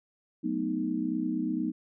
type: chord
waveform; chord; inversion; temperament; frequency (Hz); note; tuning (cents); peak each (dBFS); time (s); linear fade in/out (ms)
sine; B dominant seventh; second; equal with one note detuned; 185 / 220 / 248.8 / 311.1; F#3 / A3 / B3 / D#4; 0 / 0 / +13 / 0; -36 / -35 / -32 / -31; 0.43-1.72; 20
effects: none